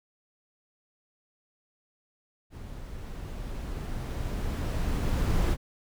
brown noise with level ramp, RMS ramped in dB -42 to -24 dBFS, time 2.5-5.57 s, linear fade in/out 50 ms, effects none

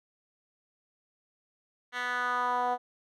10% pulse tone with band-pass filter sweep, 246.9 Hz, B3, in tune, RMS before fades -30 dBFS, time 1.92-2.78 s, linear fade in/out 50 ms, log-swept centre 2200 to 710 Hz, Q 2.6, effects none

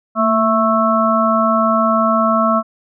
harmonic tone with a mistuned harmonic, 220 Hz, A3, in tune, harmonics 1 / 3 / 5 / 6, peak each -17 / -17 / -17 / -17 dBFS, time 0.15-2.63 s, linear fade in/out 50 ms, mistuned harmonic 1, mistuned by +45 cents, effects none

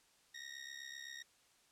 20% pulse ring-modulated tone, 1872 Hz, A#6, 7 cents sharp, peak -39 dBFS, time 0.34-1.23 s, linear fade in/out 10 ms, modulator 33.9 Hz, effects white hiss -70 dBFS RMS until 1.71 s + low-pass 9000 Hz 12 dB/octave

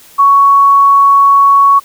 sine tone, 1115 Hz, C#6, 10 cents sharp, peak -3 dBFS, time 0.18-1.8 s, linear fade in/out 20 ms, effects white hiss -40 dBFS RMS until 1.84 s

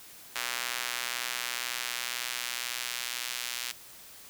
square tone with high-pass filter sweep, 61 Hz, B1, 21 cents flat, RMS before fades -35 dBFS, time 0.35-3.72 s, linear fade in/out 10 ms, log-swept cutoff 1700 to 2800 Hz, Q 0.82, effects white hiss -50 dBFS RMS until 4.29 s

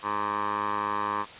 15% pulse tone with band-pass filter, 103.8 Hz, G#2, in tune, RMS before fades -29 dBFS, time 0.02-1.26 s, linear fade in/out 50 ms, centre 1100 Hz, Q 3.7, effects white hiss -44 dBFS RMS until 1.39 s + resampled to 8000 Hz

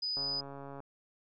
sine tone, 4978 Hz, D#8, in tune, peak -32 dBFS, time 0.02-0.41 s, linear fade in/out 10 ms
click train, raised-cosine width 1 ms, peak -32 dBFS, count 89, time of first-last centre 0.17-0.803 s, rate 139 Hz
effects none

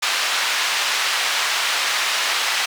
white band-pass noise, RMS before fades -21 dBFS, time 0.02-2.66 s, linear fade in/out 10 ms, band 910 to 3900 Hz, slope 12 dB/octave, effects none

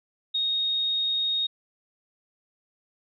sine tone, 3729 Hz, A#7, in tune, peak -23 dBFS, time 0.34-1.47 s, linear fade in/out 10 ms, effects none

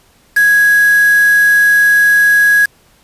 sine tone with quantisation, 1661.2 Hz, G#6, in tune, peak -6 dBFS, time 0.36-2.66 s, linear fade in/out 10 ms, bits 3, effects pink hiss -50 dBFS RMS until 3.03 s + resampled to 32000 Hz

